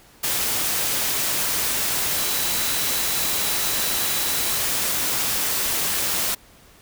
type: tone in noise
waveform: sine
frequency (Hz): 3951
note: B7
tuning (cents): 0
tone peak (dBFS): -33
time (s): 2.16-4.59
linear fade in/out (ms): 10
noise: white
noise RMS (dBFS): -23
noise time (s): 0.23-6.35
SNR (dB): -13
effects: pink hiss -51 dBFS RMS until 6.81 s